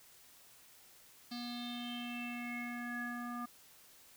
square tone with low-pass filter sweep, 241.2 Hz, B3, 41 cents flat, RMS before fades -42 dBFS, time 1.31-3.46 s, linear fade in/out 10 ms, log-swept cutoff 4500 to 1300 Hz, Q 8.9, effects white hiss -61 dBFS RMS until 4.16 s

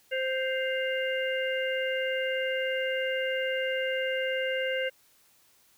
harmonic tone with a mistuned harmonic, 523.3 Hz, C5, in tune, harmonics 1 / 3 / 4 / 5, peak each -29 / -34 / -35 / -36 dBFS, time 0.11-4.9 s, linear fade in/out 20 ms, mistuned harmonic 5, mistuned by +120 cents, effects white hiss -63 dBFS RMS until 5.77 s

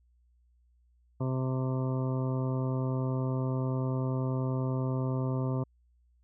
harmonic tone, 130.1 Hz, C3, 9 cents flat, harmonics 1 / 2 / 3 / 4 / 5 / 7 / 8 / 9, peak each -29 / -35 / -39 / -41 / -43 / -46 / -47 / -48 dBFS, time 1.2-5.64 s, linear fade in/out 10 ms, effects added 60 Hz sine -63 dBFS peak until 6.23 s

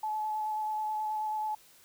sine tone with vibrato, 859 Hz, A5, 42 cents flat, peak -30 dBFS, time 0.03-1.55 s, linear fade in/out 5 ms, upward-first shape square, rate 9.3 Hz, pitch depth 11 cents each way, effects white hiss -59 dBFS RMS until 1.84 s

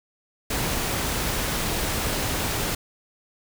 pink noise, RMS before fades -26 dBFS, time 0.5-2.75 s, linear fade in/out 5 ms, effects none

